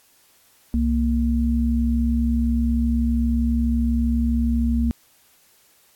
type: tone pair together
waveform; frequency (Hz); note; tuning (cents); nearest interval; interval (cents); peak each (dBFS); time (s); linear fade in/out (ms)
sine; 65.41 / 233.1; C2 / A#3; 0 / 0; octave + minor seventh; 2200; -20; 0.74-4.91; 0
effects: white hiss -57 dBFS RMS until 5.95 s + AAC 64 kbps